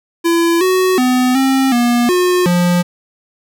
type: tone with pitch steps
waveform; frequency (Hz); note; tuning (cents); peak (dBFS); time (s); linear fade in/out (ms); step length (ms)
square; 337.1 / 371.6 / 252.3 / 266.7 / 239.9 / 360.6 / 176.3; E4 / F#4 / B3 / C4 / A#3 / F#4 / F3; +39 / +7 / +37 / +33 / +50 / -45 / +17; -11; 0.24-2.83; 20; 370
effects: none